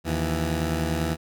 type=tone pair together; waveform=15% pulse; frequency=78 / 166.09 Hz; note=D#2 / E3; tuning=+5 / +13 cents; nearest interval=octave + minor second; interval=1308 cents; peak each=-19 / -22 dBFS; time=0.04-1.17 s; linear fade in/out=50 ms; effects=none